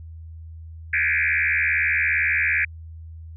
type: tone with frequency modulation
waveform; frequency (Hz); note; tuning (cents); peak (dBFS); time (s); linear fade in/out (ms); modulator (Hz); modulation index
sine; 2009; B6; +29; -18; 0.93-2.65; 5; 77.6; 5.4
effects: added 81 Hz sine -36 dBFS peak until 3.36 s